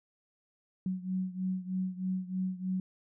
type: beating tone pair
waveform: sine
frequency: 185 / 188.2 Hz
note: F#3 / F#3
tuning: 0 / +30 cents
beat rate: 3.2 Hz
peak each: -33 / -36 dBFS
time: 0.86-2.8 s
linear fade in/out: 2 ms
effects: none

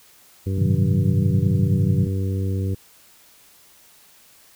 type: harmonic tone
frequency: 96.3 Hz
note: G2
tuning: 30 cents flat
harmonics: 1 / 2 / 3 / 4 / 5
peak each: -21 / -30 / -33 / -34 / -37 dBFS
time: 0.46-2.75 s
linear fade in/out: 10 ms
type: chord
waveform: sine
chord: A diminished seventh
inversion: none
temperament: equal with one note detuned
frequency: 107.24 / 130.81 / 155.56 / 185 Hz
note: A2 / C3 / Eb3 / Gb3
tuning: -44 / 0 / 0 / 0 cents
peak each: -23 dBFS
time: 0.58-2.07 s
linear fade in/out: 5 ms
effects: white hiss -52 dBFS RMS until 4.55 s

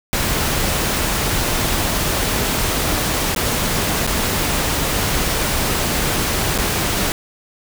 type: noise with dropouts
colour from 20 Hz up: pink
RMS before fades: -19 dBFS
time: 0.13-7.12 s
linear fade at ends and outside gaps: 0 ms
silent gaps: 3.348-3.362 / 4.066-4.075 / 6.578-6.586 s
effects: none

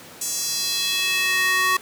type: tone with high-pass filter sweep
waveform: square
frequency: 372.8 Hz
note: F#4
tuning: 13 cents sharp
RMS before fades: -22 dBFS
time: 0.21-1.77 s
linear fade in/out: 5 ms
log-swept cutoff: 7200 to 1300 Hz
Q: 2.2
effects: pink hiss -42 dBFS RMS until 1.81 s + high-pass 150 Hz 12 dB/octave

